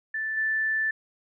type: tone with level steps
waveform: sine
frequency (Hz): 1760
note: A6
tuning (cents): 0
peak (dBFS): -27 / -23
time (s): 0.14-0.91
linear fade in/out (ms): 5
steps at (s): 0.37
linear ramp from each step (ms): 5
effects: none